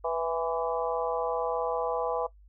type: harmonic tone with a mistuned harmonic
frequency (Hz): 164.81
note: E3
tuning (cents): 0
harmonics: 3 / 4 / 5 / 6 / 7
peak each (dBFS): -30 / -32 / -34 / -36 / -37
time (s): 0.04-2.27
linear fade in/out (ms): 10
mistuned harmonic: 6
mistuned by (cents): +32
effects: noise-tail reverb RT60 0.1 s tail -18 dB re dry + added 50 Hz sine -52 dBFS peak until 2.48 s